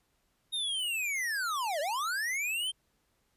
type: linear two-way sweep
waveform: square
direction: down then up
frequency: 3741 to 554.4 to 3187 Hz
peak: -31 dBFS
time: 0.52-2.72 s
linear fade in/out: 20 ms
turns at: 1.8 s
effects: pink hiss -74 dBFS RMS until 3.36 s + resampled to 32000 Hz